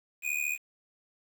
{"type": "tone with amplitude modulation", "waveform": "square", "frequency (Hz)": 2466, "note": "D#7", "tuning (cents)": -16, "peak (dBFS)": -26, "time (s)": [0.22, 0.58], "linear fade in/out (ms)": 50, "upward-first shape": "sine", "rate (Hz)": 73.7, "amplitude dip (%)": 85, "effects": ["9-bit"]}